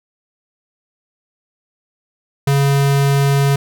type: tone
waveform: square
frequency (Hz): 139.6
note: C#3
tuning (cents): +13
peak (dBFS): -12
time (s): 2.47-3.56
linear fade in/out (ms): 5
effects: none